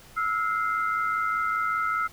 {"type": "tone cluster", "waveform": "sine", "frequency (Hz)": [1309, 1414, 2083], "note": ["E6", "F6", "C7"], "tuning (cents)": [-13, 21, -8], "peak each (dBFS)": [-25, -30, -34], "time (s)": [0.16, 2.08], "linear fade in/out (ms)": 20, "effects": ["pink hiss -51 dBFS RMS until 2.12 s"]}